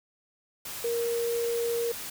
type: tone in noise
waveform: sine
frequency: 468.5 Hz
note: A#4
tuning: 9 cents sharp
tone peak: -26 dBFS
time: 0.84-1.92 s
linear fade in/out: 5 ms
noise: white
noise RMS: -38 dBFS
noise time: 0.65-2.1 s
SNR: +9 dB
effects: none